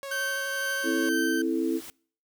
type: tone with vibrato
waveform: sawtooth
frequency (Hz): 550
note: C#5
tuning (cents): -14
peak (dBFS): -31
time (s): 0.03-1.09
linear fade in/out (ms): 0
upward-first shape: sine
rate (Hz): 12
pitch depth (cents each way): 13
type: tone with tremolo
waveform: 40% pulse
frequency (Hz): 1549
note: G6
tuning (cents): -21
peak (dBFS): -26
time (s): 0.11-1.42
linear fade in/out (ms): 5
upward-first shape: triangle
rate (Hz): 2.1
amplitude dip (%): 35
type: noise with exponential growth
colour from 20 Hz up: white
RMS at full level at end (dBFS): -42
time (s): 0.65-1.9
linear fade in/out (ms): 0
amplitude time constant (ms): 270
type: chord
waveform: sine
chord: A minor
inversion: first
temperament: just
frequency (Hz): 264 / 330 / 440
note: C4 / E4 / A4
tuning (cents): +16 / +2 / 0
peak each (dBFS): -29 / -26 / -32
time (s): 0.83-1.81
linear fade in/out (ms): 50
effects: noise-tail reverb RT60 0.5 s tail -25 dB re dry